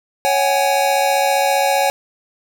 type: chord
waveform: square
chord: C# suspended fourth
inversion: none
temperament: equal with one note detuned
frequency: 554.4 / 755.5 / 830.6 Hz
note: C#5 / F#5 / G#5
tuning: 0 / +36 / 0 cents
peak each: -19 dBFS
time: 0.25-1.9 s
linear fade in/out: 0 ms
effects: none